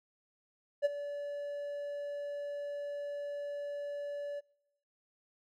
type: tone with ADSR envelope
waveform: triangle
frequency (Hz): 576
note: D5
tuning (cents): -34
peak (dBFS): -21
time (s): 0.82-4.41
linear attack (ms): 33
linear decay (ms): 22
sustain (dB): -14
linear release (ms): 25
effects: noise-tail reverb RT60 0.9 s tail -26 dB re dry